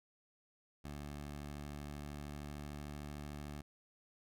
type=tone with pitch glide; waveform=15% pulse; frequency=72.8 to 73.35 Hz; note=D2 to D2; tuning=-15 to -2 cents; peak=-38 dBFS; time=0.84-3.62 s; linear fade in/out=10 ms; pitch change=+13 cents; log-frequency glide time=1.39-2.98 s; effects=none